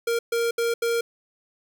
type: tone bursts at uneven times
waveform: square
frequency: 466.2 Hz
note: A#4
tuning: in tune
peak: -22 dBFS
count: 4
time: 0.07-0.19 / 0.32-0.51 / 0.58-0.74 / 0.82-1.01 s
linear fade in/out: 5 ms
effects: 10-bit